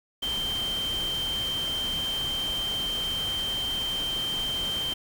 sine tone in noise, 3136 Hz, G7, in tune, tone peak -27 dBFS, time 0.22-4.94 s, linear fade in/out 10 ms, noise pink, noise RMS -37 dBFS, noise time 0.22-4.94 s, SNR +7 dB, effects none

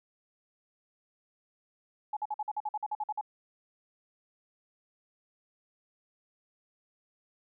sine tone bursts, 847 Hz, G#5, 34 cents sharp, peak -30 dBFS, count 13, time 2.13-3.212 s, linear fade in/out 5 ms, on 38 ms, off 49 ms, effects none

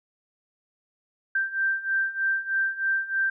sine beating tone pair, 1568 / 1571.2 Hz, G6 / G6, 0 / +4 cents, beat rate 3.2 Hz, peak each -28 / -25 dBFS, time 1.35-3.3 s, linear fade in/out 5 ms, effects none

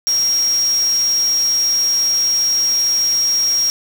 sine tone in noise, 5600 Hz, F8, 4 cents sharp, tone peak -13 dBFS, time 0.07-3.7 s, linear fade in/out 0 ms, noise white, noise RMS -30 dBFS, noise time 0.07-3.7 s, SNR +14 dB, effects none

